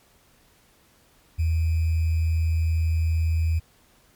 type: tone with sample-and-hold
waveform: sine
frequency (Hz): 81.2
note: E2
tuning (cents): -26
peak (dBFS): -19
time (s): 1.38-3.6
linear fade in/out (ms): 20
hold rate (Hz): 2450
effects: pink hiss -59 dBFS RMS until 4.15 s + MP3 96 kbps